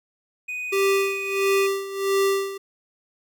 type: tone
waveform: triangle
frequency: 2489 Hz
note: D#7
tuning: in tune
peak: -26 dBFS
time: 0.48-1.67 s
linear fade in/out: 10 ms
type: tone with tremolo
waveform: square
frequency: 392 Hz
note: G4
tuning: in tune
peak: -18 dBFS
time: 0.72-2.58 s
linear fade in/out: 10 ms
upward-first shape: sine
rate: 1.5 Hz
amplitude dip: 80%
effects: none